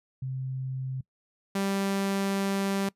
sine / sawtooth tone pair in turn, 131.1 / 196.43 Hz, C3 / G3, +4 / +4 cents, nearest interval perfect fifth, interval 700 cents, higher second, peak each -30 / -22 dBFS, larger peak second, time 0.22-1.01 / 1.55-2.89 s, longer second, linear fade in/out 5 ms, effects noise-tail reverb RT60 0.1 s tail -22 dB re dry + resampled to 32000 Hz

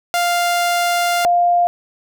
sawtooth / sine tone pair in turn, 698.5 / 700.9 Hz, F5 / F5, 0 / +6 cents, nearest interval unison, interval 6 cents, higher second, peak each -11 dBFS, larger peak neither, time 0.14-1.25 / 1.25-1.67 s, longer first, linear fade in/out 0 ms, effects none

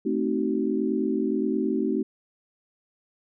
sine chord, A diminished seventh, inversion none, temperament equal with one note detuned, 220 / 261.6 / 311.1 / 378.9 Hz, A3 / C4 / Eb4 / Gb4, 0 / 0 / 0 / +41 cents, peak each -28 dBFS, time 0.05-2.03 s, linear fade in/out 10 ms, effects none

